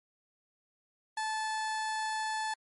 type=tone; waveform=30% pulse; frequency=871 Hz; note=A5; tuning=18 cents flat; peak=-29 dBFS; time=1.17-2.54 s; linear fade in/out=5 ms; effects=MP3 48 kbps